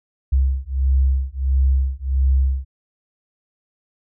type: beating tone pair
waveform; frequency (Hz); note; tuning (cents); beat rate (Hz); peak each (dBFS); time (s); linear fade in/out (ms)
sine; 65.8 / 67.3; C2 / C2; +10 / +49; 1.5; -18; 0.32-2.65; 10
effects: none